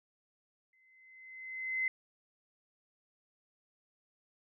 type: tone with exponential growth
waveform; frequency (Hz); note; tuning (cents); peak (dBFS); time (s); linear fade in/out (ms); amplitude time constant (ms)
sine; 2053; C7; -33; -28; 0.73-1.88; 2; 250
effects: none